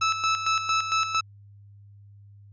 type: tone with tremolo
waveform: sawtooth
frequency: 1309 Hz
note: E6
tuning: 13 cents flat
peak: -17 dBFS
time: 0.01-1.21 s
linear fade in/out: 10 ms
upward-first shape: square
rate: 4.4 Hz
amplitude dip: 60%
effects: added 101 Hz sine -47 dBFS peak until 2.52 s + resampled to 16000 Hz